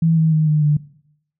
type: tone with pitch steps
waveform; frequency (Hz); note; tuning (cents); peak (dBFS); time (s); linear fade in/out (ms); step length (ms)
sine; 163.7 / 159.78 / 155.95 / 152.21 / 148.56; E3 / D#3 / D#3 / D#3 / D3; -12 / +46 / +4 / -38 / +20; -12; 0.02-0.77; 5; 150
effects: noise-tail reverb RT60 0.7 s tail -19 dB re dry